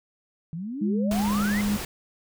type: exponential sweep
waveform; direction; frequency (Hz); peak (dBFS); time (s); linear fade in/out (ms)
sine; up; 154.3 to 2119; -30; 0.53-1.61; 0
type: tone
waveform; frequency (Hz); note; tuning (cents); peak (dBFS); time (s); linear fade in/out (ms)
sine; 206; G#3; -14; -22; 0.81-1.77; 10
type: noise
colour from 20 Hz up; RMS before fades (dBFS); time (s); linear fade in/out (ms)
pink; -33; 1.11-1.85; 2
effects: none